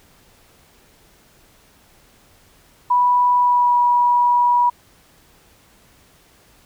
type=tone with pitch glide; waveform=sine; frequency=983 to 970 Hz; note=B5 to B5; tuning=-8 to -31 cents; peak=-12 dBFS; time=2.9-4.7 s; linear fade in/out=10 ms; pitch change=-23 cents; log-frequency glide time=3.35-3.77 s; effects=pink hiss -53 dBFS RMS until 6.65 s